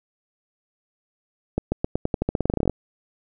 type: accelerating click train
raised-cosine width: 2 ms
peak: -8 dBFS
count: 19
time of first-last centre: 1.58-2.697 s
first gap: 140 ms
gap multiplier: 0.89
effects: none